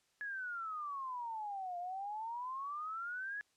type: exponential two-way sweep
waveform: sine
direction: down then up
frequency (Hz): 1700 to 695 to 1700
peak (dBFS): -39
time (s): 0.21-3.41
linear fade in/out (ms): 0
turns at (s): 1.78
effects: white hiss -75 dBFS RMS until 3.56 s + low-pass 8000 Hz 12 dB/octave